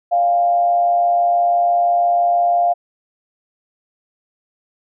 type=tone with frequency modulation; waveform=sine; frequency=698.5 Hz; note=F5; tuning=in tune; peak=-12 dBFS; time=0.11-2.74 s; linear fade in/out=20 ms; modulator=120 Hz; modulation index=0.33; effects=none